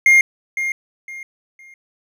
triangle tone with echo, 2124 Hz, C7, 25 cents sharp, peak -6 dBFS, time 0.06-0.21 s, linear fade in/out 2 ms, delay 510 ms, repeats 3, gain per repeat -11 dB, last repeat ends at 1.74 s, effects none

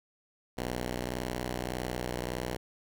5% pulse tone pair together, 61.74 / 82.41 Hz, B1 / E2, 0 / 0 cents, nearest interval perfect fourth, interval 500 cents, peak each -22 / -32 dBFS, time 0.57-2.57 s, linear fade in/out 10 ms, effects none

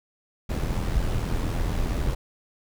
brown noise with amplitude modulation, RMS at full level -23 dBFS, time 0.49-2.15 s, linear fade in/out 10 ms, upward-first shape sine, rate 84.1 Hz, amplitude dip 50%, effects none

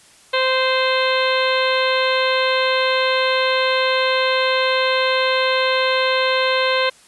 harmonic tone, 520 Hz, C5, 11 cents flat, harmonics 1 / 2 / 3 / 4 / 5 / 6 / 7 / 8, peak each -19 / -22 / -24 / -25 / -26 / -27 / -27 / -28 dBFS, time 0.33-6.9 s, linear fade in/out 10 ms, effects white hiss -49 dBFS RMS until 7.07 s + resampled to 24000 Hz

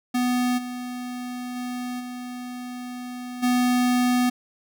square tone with level steps, 247.8 Hz, B3, 6 cents sharp, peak -21 / -31 / -29 / -33 / -19 dBFS, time 0.14-4.3 s, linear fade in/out 10 ms, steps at 0.57 / 1.55 / 1.99 / 3.42 s, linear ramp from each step 20 ms, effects none

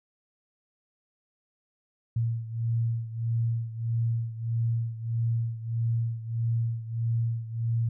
sine beating tone pair, 114.9 / 116.5 Hz, A#2 / A#2, -25 / -1 cents, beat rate 1.6 Hz, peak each -27 / -31 dBFS, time 2.16-7.89 s, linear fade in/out 5 ms, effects none

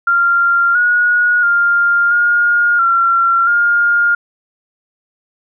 sine tone with pitch steps, 1389 / 1450 / 1400 / 1422 / 1367 / 1413 Hz, F6 / F#6 / F6 / F6 / F6 / F6, -10 / -35 / +4 / +31 / -37 / +20 cents, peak -9 dBFS, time 0.07-4.15 s, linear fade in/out 5 ms, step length 680 ms, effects none

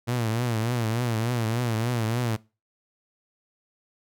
sawtooth tone with vibrato, 116.54 Hz, A#2, in tune, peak -20 dBFS, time 0.07-2.37 s, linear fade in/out 20 ms, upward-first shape triangle, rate 3.4 Hz, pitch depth 130 cents each way, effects noise-tail reverb RT60 0.3 s tail -22 dB re dry

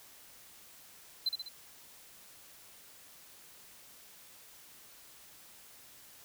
triangle tone with echo, 4064 Hz, B7, 49 cents sharp, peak -26 dBFS, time 1.26-1.29 s, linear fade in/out 5 ms, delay 66 ms, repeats 3, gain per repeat -5 dB, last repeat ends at 1.488 s, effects white hiss -56 dBFS RMS until 6.24 s

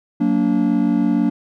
triangle chord, Gb augmented, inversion none, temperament just, 185 / 231.2 / 289.1 Hz, Gb3 / Bb3 / D4, 0 / -14 / -27 cents, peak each -19 / -16 / -16 dBFS, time 0.2-1.3 s, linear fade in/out 10 ms, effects none

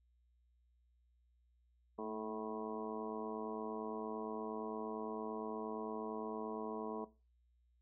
harmonic tone with a mistuned harmonic, 108.7 Hz, A2, 21 cents flat, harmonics 2 / 3 / 4 / 5 / 6 / 7 / 8 / 9 / 10, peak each -47 / -49 / -44 / -55 / -50 / -53 / -61 / -50 / -53 dBFS, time 1.98-7.05 s, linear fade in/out 10 ms, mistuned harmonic 2, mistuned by +34 cents, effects noise-tail reverb RT60 0.3 s tail -17 dB re dry + added 60 Hz sine -70 dBFS peak until 7.81 s

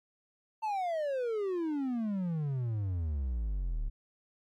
triangle exponential sweep, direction down, 900 to 34.65 Hz, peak -28 dBFS, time 0.62-3.9 s, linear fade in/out 20 ms, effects MP3 64 kbps

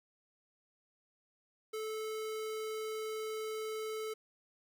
square tone, 435.7 Hz, A4, 17 cents flat, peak -38 dBFS, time 1.73-4.14 s, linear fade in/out 10 ms, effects 11-bit

